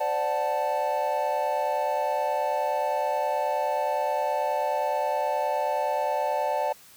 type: chord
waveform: triangle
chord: D dominant seventh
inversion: third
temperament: equal with one note detuned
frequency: 517.8 / 587.3 / 740 / 880 Hz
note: C5 / D5 / F#5 / A5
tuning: -18 / 0 / 0 / 0 cents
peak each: -31 / -26 / -29 / -26 dBFS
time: 0-6.73 s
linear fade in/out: 10 ms
effects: white hiss -52 dBFS RMS until 6.96 s